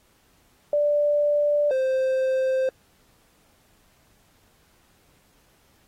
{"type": "tone pair in turn", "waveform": ["sine", "triangle"], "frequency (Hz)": [587.3, 523.2], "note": ["D5", "C5"], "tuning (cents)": [0, 0], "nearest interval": "major second", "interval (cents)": 200, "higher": "first", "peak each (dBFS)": -18, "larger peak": "neither", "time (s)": [[0.73, 1.71], [1.71, 2.69]], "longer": "neither", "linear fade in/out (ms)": 2, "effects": ["pink hiss -62 dBFS RMS until 5.87 s", "AAC 48 kbps"]}